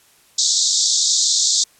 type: band-pass noise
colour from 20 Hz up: white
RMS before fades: -17 dBFS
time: 0.38-1.64 s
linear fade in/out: 5 ms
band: 3600 to 7700 Hz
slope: 96 dB/octave
effects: white hiss -53 dBFS RMS until 1.79 s + low-pass 12000 Hz 12 dB/octave